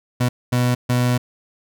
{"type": "tone bursts at uneven times", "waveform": "30% pulse", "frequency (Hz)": 123.47, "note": "B2", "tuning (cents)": 0, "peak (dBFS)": -13, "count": 3, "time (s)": [[0.2, 0.29], [0.52, 0.75], [0.89, 1.18]], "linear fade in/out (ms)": 10, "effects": []}